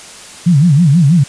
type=tone with vibrato; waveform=sine; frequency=156.3 Hz; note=D#3; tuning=8 cents sharp; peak=-5 dBFS; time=0.46-1.24 s; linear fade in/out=10 ms; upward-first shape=sine; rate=6.2 Hz; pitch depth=250 cents each way; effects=white hiss -33 dBFS RMS until 1.28 s + resampled to 22050 Hz